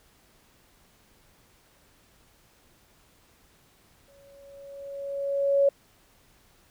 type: tone with exponential growth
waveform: sine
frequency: 558 Hz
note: C#5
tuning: 11 cents sharp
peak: -16 dBFS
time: 4.08-5.69 s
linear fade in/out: 5 ms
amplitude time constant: 350 ms
effects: pink hiss -61 dBFS RMS until 6.7 s